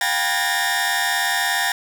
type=tone cluster; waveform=sawtooth; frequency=715 / 792 / 972 / 1681 / 1833 Hz; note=F5 / G5 / B5 / G#6 / A#6; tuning=+41 / +18 / -28 / +20 / -30 cents; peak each=-24 / -22 / -26 / -23 / -18 dBFS; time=0.01-1.72 s; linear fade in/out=2 ms; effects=7-bit